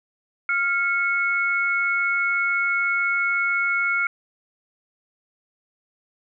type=tone pair together; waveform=sine; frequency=1395 / 2199 Hz; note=F6 / C#7; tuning=-2 / -14 cents; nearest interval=minor sixth; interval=788 cents; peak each=-22 dBFS; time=0.49-4.07 s; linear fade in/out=2 ms; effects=none